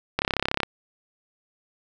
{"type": "click train", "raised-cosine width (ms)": 0.3, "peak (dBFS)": -6, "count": 16, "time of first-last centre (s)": [0.19, 0.632], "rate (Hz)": 33.9, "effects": []}